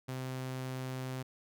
sawtooth tone, 129.7 Hz, C3, 15 cents flat, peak -33 dBFS, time 0.08-1.23 s, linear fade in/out 10 ms, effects none

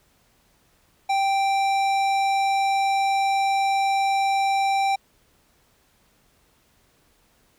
sine tone with tanh clipping, 784 Hz, G5, in tune, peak -21 dBFS, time 1.09-4.96 s, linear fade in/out 10 ms, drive 16 dB, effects pink hiss -62 dBFS RMS until 7.58 s

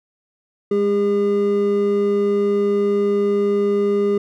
triangle tone pair together, 204.3 / 404.9 Hz, G#3 / G#4, -28 / -44 cents, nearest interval octave, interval 1184 cents, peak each -20 / -14 dBFS, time 0.71-4.18 s, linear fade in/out 5 ms, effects none

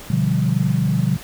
sine chord, G dominant seventh, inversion first, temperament equal, 123.47 / 146.83 / 174.61 / 196 Hz, B2 / D3 / F3 / G3, 0 / 0 / 0 / 0 cents, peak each -21 / -20 / -21 / -23 dBFS, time 0.1-1.17 s, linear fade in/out 5 ms, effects pink hiss -38 dBFS RMS until 1.23 s

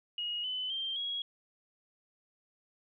sine tone with pitch steps, 2883 / 3019 / 3162 / 3312 Hz, F#7 / F#7 / G7 / G#7, -46 / +34 / +14 / -5 cents, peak -33 dBFS, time 0.18-1.22 s, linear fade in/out 2 ms, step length 260 ms, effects none

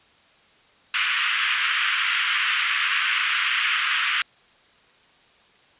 white band-pass noise, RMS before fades -23 dBFS, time 0.94-4.22 s, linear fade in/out 2 ms, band 1200 to 3200 Hz, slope 48 dB/octave, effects white hiss -56 dBFS RMS until 5.79 s + resampled to 8000 Hz

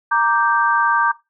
sine chord, G minor, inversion first, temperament equal, 932.3 / 1174.7 / 1568 Hz, Bb5 / D6 / G6, 0 / 0 / 0 cents, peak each -18 dBFS, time 0.11-1.12 s, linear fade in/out 10 ms, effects noise-tail reverb RT60 0.2 s tail -17 dB re dry

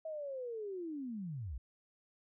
sine linear sweep, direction down, 647 to 51.7 Hz, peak -39 dBFS, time 0.05-1.58 s, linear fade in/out 5 ms, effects none

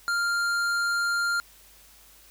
sine tone with hard clipping, 1396.9 Hz, F6, in tune, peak -25 dBFS, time 0.08-1.4 s, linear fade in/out 0 ms, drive 12 dB, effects added 50 Hz sine -60 dBFS peak until 2.3 s + white hiss -54 dBFS RMS until 2.3 s

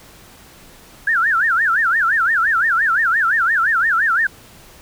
sine tone with vibrato, 1563 Hz, G6, 6 cents flat, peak -13 dBFS, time 1.07-4.27 s, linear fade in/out 5 ms, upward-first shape sine, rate 5.8 Hz, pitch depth 290 cents each way, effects pink hiss -44 dBFS RMS until 4.81 s

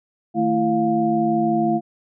sine tone cluster, 156.6 / 222.8 / 335.4 / 704 Hz, D#3 / A3 / E4 / F5, +11 / +22 / +30 / +14 cents, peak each -29 / -21 / -21 / -21 dBFS, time 0.34-1.81 s, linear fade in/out 50 ms, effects none

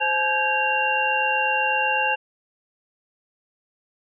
sine tone cluster, 522 / 854 / 1567 / 1635 / 2767 Hz, C5 / G#5 / G6 / G#6 / F7, -4 / +48 / -1 / -28 / -17 cents, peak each -29 / -23 / -29 / -29 / -23 dBFS, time 0-2.16 s, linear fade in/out 20 ms, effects none

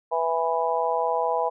harmonic tone, 164.81 Hz, E3, in tune, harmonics 3 / 4 / 5 / 6, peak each -27 / -27 / -27 / -27 dBFS, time 0.11-1.5 s, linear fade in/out 20 ms, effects none

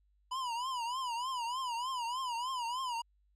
square tone with vibrato, 987.8 Hz, B5, in tune, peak -35 dBFS, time 0.31-3.02 s, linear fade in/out 10 ms, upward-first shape triangle, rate 3.3 Hz, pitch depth 150 cents each way, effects added 50 Hz sine -68 dBFS peak until 3.35 s + low-pass 8000 Hz 12 dB/octave

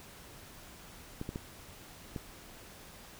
clicks, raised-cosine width 3 ms, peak -24 dBFS, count 4, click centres 1.214 / 1.291 / 1.359 / 2.162 s, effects pink hiss -52 dBFS RMS until 3.19 s

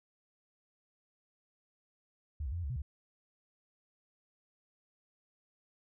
sine tone with pitch steps, 74.8 / 61.6 / 85.2 / 87.6 / 69.5 / 125.9 / 70.6 Hz, D2 / B1 / F2 / F2 / C#2 / B2 / C#2, +32 / -4 / -42 / +6 / +5 / +34 / +32 cents, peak -34 dBFS, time 2.4-2.82 s, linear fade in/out 5 ms, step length 60 ms, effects none

